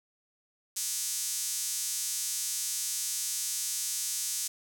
sawtooth tone with high-pass filter, 240 Hz, B3, 49 cents flat, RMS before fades -33 dBFS, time 0.76-4.48 s, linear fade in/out 10 ms, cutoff 6900 Hz, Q 1.6, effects 9-bit

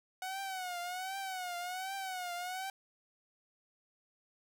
sawtooth tone with vibrato, 740 Hz, F#5, in tune, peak -34 dBFS, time 0.22-2.7 s, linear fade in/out 2 ms, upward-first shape triangle, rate 1.3 Hz, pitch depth 110 cents each way, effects none

